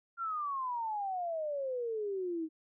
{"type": "exponential sweep", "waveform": "sine", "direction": "down", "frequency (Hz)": [1396.9, 311.1], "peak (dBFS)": -33, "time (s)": [0.17, 2.49], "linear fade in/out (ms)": 50, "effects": []}